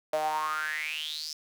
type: tone with high-pass filter sweep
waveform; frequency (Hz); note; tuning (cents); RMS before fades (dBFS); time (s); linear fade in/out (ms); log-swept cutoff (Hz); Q
sawtooth; 154.1; D#3; -16; -32; 0.13-1.33; 2; 610 to 5400; 9.6
effects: none